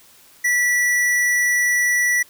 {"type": "tone with tanh clipping", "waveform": "sine", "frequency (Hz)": 1955, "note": "B6", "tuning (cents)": -18, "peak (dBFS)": -17, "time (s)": [0.44, 2.23], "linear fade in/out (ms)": 10, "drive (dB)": 17, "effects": ["white hiss -50 dBFS RMS until 2.29 s"]}